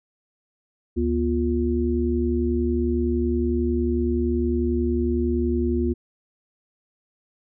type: tone cluster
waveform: sine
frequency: 73.5 / 241.7 / 352.6 Hz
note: D2 / B3 / F4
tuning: +2 / -37 / +17 cents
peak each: -24 dBFS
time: 0.96-5.94 s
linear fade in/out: 20 ms
effects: none